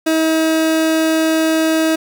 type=tone; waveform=30% pulse; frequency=319.6 Hz; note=D#4; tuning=47 cents sharp; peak=-10 dBFS; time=0.06-1.96 s; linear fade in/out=10 ms; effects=none